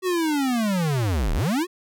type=linear two-way sweep; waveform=square; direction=down then up; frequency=379.2 to 31.73 to 379.2 Hz; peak=-21 dBFS; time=0.02-1.67 s; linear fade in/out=50 ms; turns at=1.34 s; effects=none